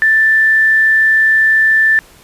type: tone with quantisation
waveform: sine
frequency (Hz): 1767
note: A6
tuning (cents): +7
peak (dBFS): -7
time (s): 0.02-1.99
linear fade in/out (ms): 0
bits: 6
effects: pink hiss -43 dBFS RMS until 2.23 s + resampled to 32000 Hz